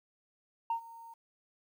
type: tone with ADSR envelope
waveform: sine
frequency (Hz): 920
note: A#5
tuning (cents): -23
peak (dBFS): -26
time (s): 0.7-1.14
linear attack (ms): 4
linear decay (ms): 96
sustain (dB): -21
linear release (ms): 8
effects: tanh soft clip ceiling -26 dBFS + 11-bit